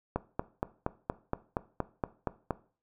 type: click train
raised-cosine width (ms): 1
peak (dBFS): -15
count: 11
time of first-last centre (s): 0.16-2.507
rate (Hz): 4.26
effects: noise-tail reverb RT60 0.4 s tail -17 dB re dry